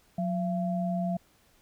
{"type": "tone pair together", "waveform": "sine", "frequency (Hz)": [181.2, 679.4], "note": ["F#3", "F5"], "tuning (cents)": [-36, -48], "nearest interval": "octave + major seventh", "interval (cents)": 2288, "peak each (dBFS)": [-28, -32], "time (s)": [0.18, 1.17], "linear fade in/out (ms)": 5, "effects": ["pink hiss -64 dBFS RMS until 1.61 s"]}